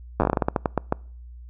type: slowing click train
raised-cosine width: 1 ms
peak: -6 dBFS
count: 15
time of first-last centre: 0.2-0.924 s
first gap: 9 ms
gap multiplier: 1.24
effects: noise-tail reverb RT60 0.5 s tail -26 dB re dry + added 60 Hz sine -39 dBFS peak until 1.49 s